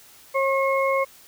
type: harmonic tone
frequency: 541 Hz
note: C#5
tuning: 42 cents flat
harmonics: 1 / 2 / 4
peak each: -21 / -24 / -27 dBFS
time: 0.34-1.05 s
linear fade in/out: 20 ms
effects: white hiss -50 dBFS RMS until 1.27 s